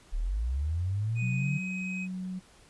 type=linear sweep; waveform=sine; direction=up; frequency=32.7 to 150 Hz; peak=-27 dBFS; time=0.12-1.59 s; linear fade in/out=20 ms
type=tone with pitch glide; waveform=triangle; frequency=2489 to 2527 Hz; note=D#7 to D#7; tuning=0 to +26 cents; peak=-34 dBFS; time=1.15-2.08 s; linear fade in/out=50 ms; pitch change=+26 cents; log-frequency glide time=1.35-1.51 s
type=tone; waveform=sine; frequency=185 Hz; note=F#3; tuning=in tune; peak=-33 dBFS; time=1.21-2.4 s; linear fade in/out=20 ms
effects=pink hiss -58 dBFS RMS until 2.69 s + resampled to 24000 Hz